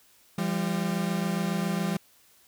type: tone pair together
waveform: 40% pulse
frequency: 171.4 / 198.6 Hz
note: F3 / G3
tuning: -32 / +23 cents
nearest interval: minor third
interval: 255 cents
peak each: -28 dBFS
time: 0.38-1.97 s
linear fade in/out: 5 ms
effects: white hiss -60 dBFS RMS until 2.47 s